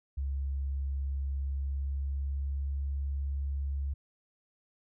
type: tone with pitch glide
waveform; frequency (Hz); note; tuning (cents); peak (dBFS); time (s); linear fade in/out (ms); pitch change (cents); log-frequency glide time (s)
sine; 68.6 to 69.52; C#2 to C#2; -17 to +6; -30; 0.17-3.94; 10; +23; 1.38-2.81
effects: none